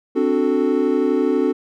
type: chord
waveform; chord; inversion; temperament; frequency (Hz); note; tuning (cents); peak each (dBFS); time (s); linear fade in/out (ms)
triangle; D dominant seventh; third; equal; 261.6 / 293.7 / 370 / 440; C4 / D4 / F#4 / A4; 0 / 0 / 0 / 0; -19; 0.15-1.53; 20
effects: none